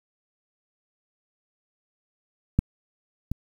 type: clicks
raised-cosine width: 5 ms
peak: -6 / -15 dBFS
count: 2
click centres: 2.59 / 3.316 s
effects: 8-bit